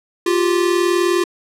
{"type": "tone pair together", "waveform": "square", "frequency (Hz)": [349.4, 389.1], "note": ["F4", "G4"], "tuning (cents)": [1, -13], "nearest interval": "major second", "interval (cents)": 186, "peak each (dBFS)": [-16, -20], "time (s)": [0.26, 1.24], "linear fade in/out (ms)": 5, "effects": ["low-pass 11000 Hz 12 dB/octave"]}